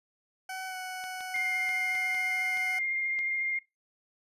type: tone with pitch glide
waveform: 20% pulse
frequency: 754 to 742.8 Hz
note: F#5 to F#5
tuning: +32 to +7 cents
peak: -31 dBFS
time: 0.49-2.79 s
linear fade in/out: 5 ms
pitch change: -25 cents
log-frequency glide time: 0.67-0.76 s
type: clicks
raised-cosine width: 0.2 ms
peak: -29 dBFS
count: 8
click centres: 1.04 / 1.207 / 1.362 / 1.691 / 1.952 / 2.147 / 2.572 / 3.19 s
type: tone with vibrato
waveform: sine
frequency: 2117 Hz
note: C7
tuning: 20 cents sharp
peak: -28 dBFS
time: 1.34-3.59 s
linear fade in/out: 5 ms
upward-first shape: triangle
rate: 14 Hz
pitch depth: 15 cents each way
effects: noise-tail reverb RT60 0.2 s tail -20 dB re dry + resampled to 32000 Hz